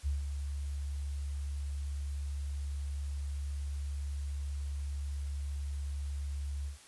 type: tone with ADSR envelope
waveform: sine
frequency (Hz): 71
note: C#2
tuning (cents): +42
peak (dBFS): -28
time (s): 0.03-6.78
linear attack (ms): 38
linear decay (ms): 150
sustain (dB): -6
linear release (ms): 120
effects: white hiss -56 dBFS RMS until 6.87 s + resampled to 24000 Hz